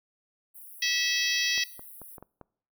white high-pass noise, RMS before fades -47 dBFS, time 0.54-2.18 s, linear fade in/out 20 ms, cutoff 9700 Hz, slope 96 dB/octave
harmonic tone, 650 Hz, E5, 24 cents flat, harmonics 3 / 4 / 5 / 6 / 7 / 8 / 9, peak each -30 / -31 / -32 / -33 / -33 / -34 / -35 dBFS, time 0.82-1.64 s, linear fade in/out 5 ms
clicks, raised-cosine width 1 ms, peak -31 dBFS, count 6, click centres 1.578 / 1.794 / 2.017 / 2.182 / 2.226 / 2.413 s
effects noise-tail reverb RT60 0.6 s tail -24 dB re dry

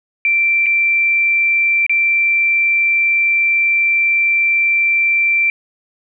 sine tone with dropouts, 2349 Hz, D7, in tune, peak -11 dBFS, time 0.25-5.5 s, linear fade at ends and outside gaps 1 ms, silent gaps 0.66-0.665 / 1.865-1.895 s, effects none

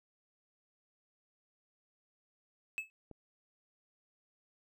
triangle tone with exponential decay, 2600 Hz, E7, 24 cents flat, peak -29 dBFS, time 2.78-2.9 s, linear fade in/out 0 ms, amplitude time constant 26 ms
click, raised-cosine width 2 ms, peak -36 dBFS, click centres 3.113 s
effects none

